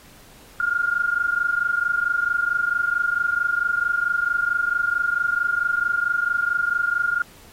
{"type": "tone pair together", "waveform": "sine", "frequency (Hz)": [1400, 1424.5], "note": ["F6", "F6"], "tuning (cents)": [4, 34], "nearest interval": "unison", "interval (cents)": 30, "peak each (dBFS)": -22, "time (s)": [0.6, 7.22], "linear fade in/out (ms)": 2, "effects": ["pink hiss -49 dBFS RMS until 7.52 s", "AAC 48 kbps"]}